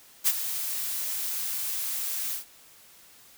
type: noise with ADSR envelope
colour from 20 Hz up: blue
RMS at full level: -20 dBFS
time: 0.24-2.45 s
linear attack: 35 ms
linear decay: 46 ms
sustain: -11 dB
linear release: 120 ms
effects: white hiss -54 dBFS RMS until 3.37 s